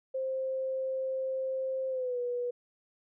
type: tone with pitch glide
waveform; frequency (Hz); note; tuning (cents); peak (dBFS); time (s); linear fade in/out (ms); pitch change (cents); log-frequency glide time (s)
sine; 526 to 487.9; C5 to B4; +9 to -21; -30; 0.14-2.51; 10; -130; 1.89-2.19
effects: none